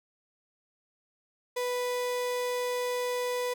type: tone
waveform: 35% pulse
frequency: 493.9 Hz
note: B4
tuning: in tune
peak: -27 dBFS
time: 1.56-3.54 s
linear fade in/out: 10 ms
effects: none